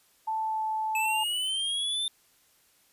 sine tone with pitch glide, 880 to 872.9 Hz, A5 to A5, 0 to -14 cents, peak -27 dBFS, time 0.27-1.24 s, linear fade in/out 10 ms, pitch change -14 cents, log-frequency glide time 0.39-0.64 s
square linear sweep, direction up, 2596 to 3589 Hz, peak -28 dBFS, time 0.95-2.08 s, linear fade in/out 2 ms
effects white hiss -64 dBFS RMS until 2.92 s + resampled to 32000 Hz

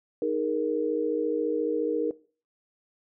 sine chord, D# suspended fourth, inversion none, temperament equal with one note detuned, 311.1 / 415.3 / 469.7 Hz, D#4 / G#4 / A#4, 0 / 0 / +13 cents, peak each -30 / -31 / -26 dBFS, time 0.22-2.11 s, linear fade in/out 2 ms, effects noise-tail reverb RT60 0.4 s tail -20 dB re dry

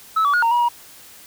sine tone with pitch steps, 1303 / 1145 / 1442 / 922 / 961 / 954 Hz, E6 / D6 / F#6 / A#5 / B5 / A#5, -20 / -44 / -45 / -19 / -48 / +40 cents, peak -12 dBFS, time 0.16-0.688 s, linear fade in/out 10 ms, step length 88 ms, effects tanh soft clip ceiling -13 dBFS + white hiss -44 dBFS RMS until 1.26 s

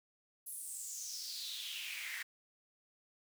pink noise with high-pass filter sweep, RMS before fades -44 dBFS, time 0.46-2.23 s, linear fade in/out 10 ms, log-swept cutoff 11000 to 1800 Hz, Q 5.1, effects none

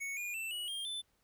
square tone with pitch steps, 2217 / 2432 / 2667 / 2925 / 3209 / 3519 Hz, C#7 / D#7 / E7 / F#7 / G7 / A7, 0 / -40 / +20 / -21 / +40 / 0 cents, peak -38 dBFS, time 0-1.02 s, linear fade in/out 20 ms, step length 170 ms, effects pink hiss -75 dBFS RMS until 1.23 s

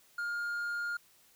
triangle tone, 1414 Hz, F6, 21 cents sharp, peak -31 dBFS, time 0.18-0.97 s, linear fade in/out 5 ms, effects white hiss -64 dBFS RMS until 1.35 s

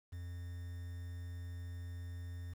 triangle tone with quantisation, 87.31 Hz, F2, in tune, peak -40 dBFS, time 0.12-2.54 s, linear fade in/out 10 ms, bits 10, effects none

